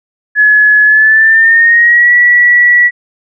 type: tone with pitch glide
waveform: sine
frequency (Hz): 1700 to 1941.5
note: G#6 to B6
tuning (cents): +40 to -30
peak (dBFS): -3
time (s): 0.35-2.91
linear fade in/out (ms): 50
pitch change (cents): +230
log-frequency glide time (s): 0.84-2.13
effects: none